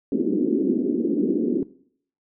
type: band-pass noise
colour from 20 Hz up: white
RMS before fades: -22 dBFS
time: 0.12-1.63 s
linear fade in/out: 2 ms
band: 210 to 380 Hz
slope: 48 dB/octave
effects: noise-tail reverb RT60 0.6 s tail -19 dB re dry